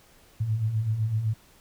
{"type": "beating tone pair", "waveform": "sine", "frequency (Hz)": [103.83, 111.73], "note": ["G#2", "A2"], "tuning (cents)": [0, 27], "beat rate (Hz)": 7.9, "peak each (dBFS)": [-32, -24], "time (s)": [0.4, 1.34], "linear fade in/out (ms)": 10, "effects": ["pink hiss -57 dBFS RMS until 1.6 s"]}